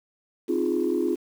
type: chord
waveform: sine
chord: F minor seventh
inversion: second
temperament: equal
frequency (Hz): 261.6 / 311.1 / 349.2 / 415.3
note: C4 / Eb4 / F4 / Ab4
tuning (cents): 0 / 0 / 0 / 0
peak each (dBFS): -28 / -28 / -24 / -28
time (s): 0.48-1.16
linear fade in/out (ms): 20
effects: tanh soft clip ceiling -14 dBFS + 8-bit